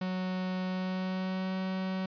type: tone with pitch glide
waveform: 45% pulse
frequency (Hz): 185 to 188.13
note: F#3 to F#3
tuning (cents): 0 to +29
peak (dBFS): -31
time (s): 0.01-2.06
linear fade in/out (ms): 5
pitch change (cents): +29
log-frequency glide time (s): 0.65-1.56
effects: resampled to 11025 Hz